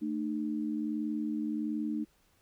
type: tone pair together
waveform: sine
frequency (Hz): 221.9 / 303.3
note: A3 / D#4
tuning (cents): +15 / -44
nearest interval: perfect fourth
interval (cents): 541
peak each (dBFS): -34 / -33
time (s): 0.01-2.05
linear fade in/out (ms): 20
effects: pink hiss -69 dBFS RMS until 2.41 s